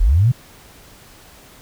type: linear sweep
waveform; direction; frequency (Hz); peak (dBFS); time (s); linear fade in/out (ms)
sine; up; 33.66 to 131.9; -10; 0-0.32; 10
effects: pink hiss -45 dBFS RMS until 1.61 s